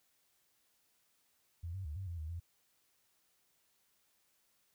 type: tone with pitch steps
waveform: sine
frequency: 84.8 / 95.6 / 74.6 / 96 / 85.6 / 77.8 / 85.2 Hz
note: E2 / G2 / D2 / G2 / F2 / D#2 / F2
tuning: +50 / -43 / +28 / -36 / -34 / 0 / -42 cents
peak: -39 dBFS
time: 1.63-2.4 s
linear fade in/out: 10 ms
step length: 110 ms
effects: white hiss -75 dBFS RMS until 4.74 s

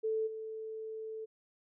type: tone with level steps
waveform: sine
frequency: 440 Hz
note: A4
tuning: in tune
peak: -30 / -39 dBFS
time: 0.03-1.26 s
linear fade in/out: 20 ms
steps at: 0.26 s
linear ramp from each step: 20 ms
effects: none

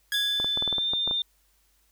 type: tone with exponential decay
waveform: sawtooth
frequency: 1661.2 Hz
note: G#6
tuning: in tune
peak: -22 dBFS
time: 0.12-0.95 s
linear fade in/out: 1 ms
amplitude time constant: 180 ms
type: tone with pitch glide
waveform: sine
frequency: 3520 to 3604 Hz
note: A7 to A7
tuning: 0 to +41 cents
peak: -24 dBFS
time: 0.14-1.22 s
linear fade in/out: 2 ms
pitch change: +41 cents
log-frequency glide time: 0.66-0.87 s
type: clicks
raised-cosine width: 1 ms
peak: -20 dBFS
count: 10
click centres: 0.4 / 0.445 / 0.574 / 0.624 / 0.677 / 0.727 / 0.783 / 0.935 / 1.076 / 1.111 s
effects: added 50 Hz sine -67 dBFS peak until 1.91 s + white hiss -67 dBFS RMS until 1.91 s

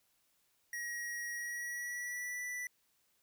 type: tone with pitch glide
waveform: square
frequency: 1900 to 1972.7 Hz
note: A#6 to B6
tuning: +33 to -2 cents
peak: -39 dBFS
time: 0.73-2.67 s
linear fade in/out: 2 ms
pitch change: +65 cents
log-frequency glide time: 1.35-2.43 s
effects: white hiss -75 dBFS RMS until 3.22 s

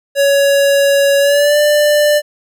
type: tone with pitch glide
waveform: square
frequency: 560 to 592.6 Hz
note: C#5 to D5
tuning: +18 to +15 cents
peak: -9 dBFS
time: 0.15-2.22 s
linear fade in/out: 50 ms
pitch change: +97 cents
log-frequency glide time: 1.19-1.58 s
effects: none

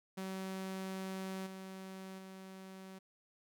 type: tone with level steps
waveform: sawtooth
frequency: 190 Hz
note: F#3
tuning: 46 cents sharp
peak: -36 / -42 / -45 dBFS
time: 0.17-2.99 s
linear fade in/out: 10 ms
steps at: 1.46 / 2.18 s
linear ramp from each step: 10 ms
effects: none

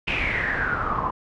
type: noise with low-pass filter sweep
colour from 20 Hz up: pink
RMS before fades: -25 dBFS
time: 0.07-1.11 s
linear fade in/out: 10 ms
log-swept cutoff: 2700 to 1000 Hz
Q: 9.6
effects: none

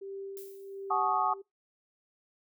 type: tone with tremolo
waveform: sine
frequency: 392 Hz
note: G4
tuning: in tune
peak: -37 dBFS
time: 0.01-1.42 s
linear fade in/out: 10 ms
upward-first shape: sine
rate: 1.4 Hz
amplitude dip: 60%
type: noise with exponential decay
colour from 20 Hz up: violet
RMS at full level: -46 dBFS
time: 0.37-0.93 s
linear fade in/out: 0 ms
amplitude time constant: 120 ms
type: chord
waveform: sine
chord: D# half-diminished seventh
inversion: first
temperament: equal with one note detuned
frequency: 740 / 859.4 / 1108.7 / 1244.5 Hz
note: F#5 / A5 / C#6 / D#6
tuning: 0 / -41 / 0 / 0 cents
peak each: -31 dBFS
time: 0.9-1.34 s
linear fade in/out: 10 ms
effects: noise-tail reverb RT60 0.2 s tail -24 dB re dry

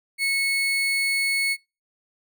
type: tone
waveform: 35% pulse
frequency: 2200 Hz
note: C#7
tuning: 14 cents flat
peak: -19 dBFS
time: 0.18-1.57 s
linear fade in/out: 50 ms
effects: noise-tail reverb RT60 0.3 s tail -26 dB re dry

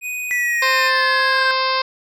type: tone with pitch glide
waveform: square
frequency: 2489 to 2462 Hz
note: D#7 to D#7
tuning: 0 to -19 cents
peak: -24 dBFS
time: 0.01-0.91 s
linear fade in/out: 50 ms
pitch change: -19 cents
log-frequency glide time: 0.47-0.61 s
type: linear sweep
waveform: triangle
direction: down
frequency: 1975.5 to 1568 Hz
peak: -16 dBFS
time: 0.31-1.51 s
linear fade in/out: 0 ms
type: harmonic tone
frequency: 524 Hz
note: C5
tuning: 2 cents sharp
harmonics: 1 / 2 / 3 / 4 / 5 / 6 / 7 / 8 / 9 / 10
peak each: -25 / -19 / -27 / -28 / -28 / -34 / -29 / -30 / -27 / -30 dBFS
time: 0.62-1.82 s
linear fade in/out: 5 ms
effects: none

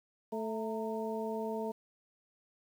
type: harmonic tone with a mistuned harmonic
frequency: 220 Hz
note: A3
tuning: in tune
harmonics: 1 / 2 / 3 / 4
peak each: -39 / -37 / -41 / -42 dBFS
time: 0.32-1.72 s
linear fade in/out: 10 ms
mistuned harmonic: 4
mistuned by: +68 cents
effects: 10-bit

